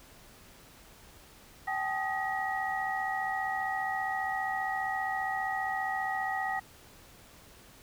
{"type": "tone cluster", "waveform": "sine", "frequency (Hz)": [771, 846, 1245, 1909], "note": ["G5", "G#5", "D#6", "A#6"], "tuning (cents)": [-29, 32, 1, 41], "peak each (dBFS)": [-33, -38, -40, -34], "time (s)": [1.67, 6.6], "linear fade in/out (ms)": 10, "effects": ["pink hiss -55 dBFS RMS until 7.82 s"]}